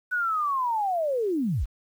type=linear sweep; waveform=sine; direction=down; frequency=1500 to 31.02 Hz; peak=-23 dBFS; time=0.11-1.66 s; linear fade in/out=20 ms; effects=9-bit